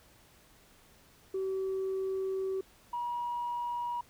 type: tone pair in turn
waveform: sine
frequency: 382.2 / 960 Hz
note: G4 / B5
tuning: -44 / -49 cents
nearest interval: octave + major third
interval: 1595 cents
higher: second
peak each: -29 / -31 dBFS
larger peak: first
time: 1.34-2.61 / 2.93-4.01 s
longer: first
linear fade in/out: 5 ms
effects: tanh soft clip ceiling -28 dBFS + pink hiss -61 dBFS RMS until 4.09 s